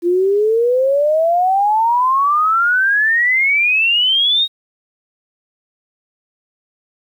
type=exponential sweep; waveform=sine; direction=up; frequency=340 to 3787 Hz; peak=-11 dBFS; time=0.02-4.48 s; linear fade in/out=50 ms; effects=8-bit